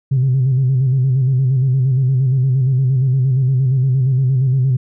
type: tone with vibrato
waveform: sine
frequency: 130.81 Hz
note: C3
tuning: in tune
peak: -10 dBFS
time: 0.11-4.77 s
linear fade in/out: 10 ms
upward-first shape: square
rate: 8.6 Hz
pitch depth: 61 cents each way
effects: tanh soft clip ceiling -8 dBFS